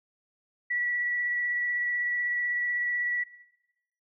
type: tone with vibrato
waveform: sine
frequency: 1945 Hz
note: B6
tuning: 27 cents flat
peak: -26 dBFS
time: 0.7-3.24 s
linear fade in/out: 10 ms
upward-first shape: triangle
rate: 16 Hz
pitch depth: 13 cents each way
effects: noise-tail reverb RT60 0.9 s tail -18 dB re dry